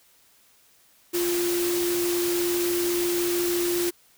sine tone in noise, 349.2 Hz, F4, in tune, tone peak -23 dBFS, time 1.13-3.91 s, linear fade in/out 20 ms, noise white, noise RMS -30 dBFS, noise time 1.13-3.91 s, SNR +4 dB, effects white hiss -59 dBFS RMS until 4.17 s

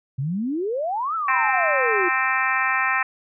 sine exponential two-way sweep, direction up then down, 125.7 to 1349 to 342.8 Hz, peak -22 dBFS, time 0.18-2.09 s, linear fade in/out 10 ms, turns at 1.15 s
harmonic tone, 261.6 Hz, C4, in tune, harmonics 3 / 4 / 5 / 6 / 7 / 8 / 9 / 10, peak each -29 / -26 / -26 / -30 / -23 / -33 / -27 / -32 dBFS, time 1.28-3.03 s, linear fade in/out 5 ms
effects none

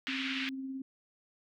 pink band-pass noise, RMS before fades -37 dBFS, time 0.07-0.49 s, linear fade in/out 0 ms, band 1800 to 3400 Hz, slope 24 dB/octave
sine tone with tremolo, 266.2 Hz, C4, 30 cents sharp, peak -35 dBFS, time 0.08-0.82 s, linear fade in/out 5 ms, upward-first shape triangle, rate 18 Hz, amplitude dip 35%
effects none

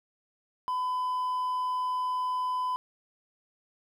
triangle tone with hard clipping, 1006 Hz, B5, 32 cents sharp, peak -28 dBFS, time 0.68-2.76 s, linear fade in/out 0 ms, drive 5 dB, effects none

